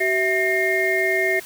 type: tone cluster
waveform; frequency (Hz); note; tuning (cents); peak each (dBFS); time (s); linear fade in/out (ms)
sine; 380.2 / 657 / 1829 / 2129; F#4 / E5 / A#6 / C7; +47 / -6 / -33 / +30; -23 / -25 / -23 / -22; 0-1.4; 10
effects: white hiss -40 dBFS RMS until 1.45 s